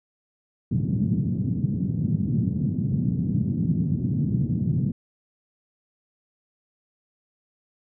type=band-pass noise; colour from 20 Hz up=pink; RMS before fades=-24 dBFS; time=0.71-4.92 s; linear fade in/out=5 ms; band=120 to 210 Hz; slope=24 dB/octave; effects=none